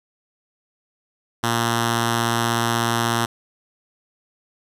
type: tone with notch filter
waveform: 5% pulse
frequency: 116.54 Hz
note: A#2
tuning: in tune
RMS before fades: -21 dBFS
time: 1.43-3.26 s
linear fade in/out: 10 ms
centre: 520 Hz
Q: 1.4
effects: resampled to 32000 Hz + 8-bit